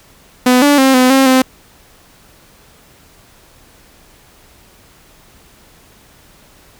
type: tone with pitch steps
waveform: sawtooth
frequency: 250.8 / 288.4 / 266.1 / 254.1 / 267.8 / 259.3 Hz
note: B3 / D4 / C4 / B3 / C4 / C4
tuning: +27 / -31 / +29 / +49 / +40 / -15 cents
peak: -3 dBFS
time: 0.46-1.42 s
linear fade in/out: 5 ms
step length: 160 ms
effects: pink hiss -46 dBFS RMS until 6.79 s